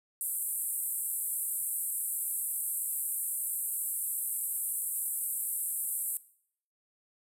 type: band-pass noise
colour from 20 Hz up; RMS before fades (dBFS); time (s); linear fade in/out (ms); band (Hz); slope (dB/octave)
white; -34; 0.21-6.17; 0; 8000 to 14000; 96
effects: noise-tail reverb RT60 0.6 s tail -18 dB re dry